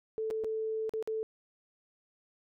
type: tone with dropouts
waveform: sine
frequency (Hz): 440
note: A4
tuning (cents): 0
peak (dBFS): -31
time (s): 0.18-1.23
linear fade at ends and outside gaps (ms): 0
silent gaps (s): 0.303-0.309 / 0.438-0.445 / 0.894-0.937 / 1.026-1.075
effects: none